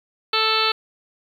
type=harmonic tone; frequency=440 Hz; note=A4; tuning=in tune; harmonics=1 / 2 / 3 / 4 / 5 / 6 / 7 / 8 / 9 / 10; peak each=-27 / -29 / -22 / -32 / -31 / -25 / -28 / -27 / -26 / -25 dBFS; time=0.33-0.72 s; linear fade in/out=5 ms; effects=8-bit